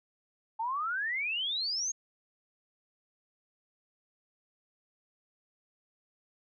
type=exponential sweep; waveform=sine; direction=up; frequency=869 to 6645 Hz; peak=-30 dBFS; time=0.59-1.92 s; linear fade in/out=10 ms; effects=none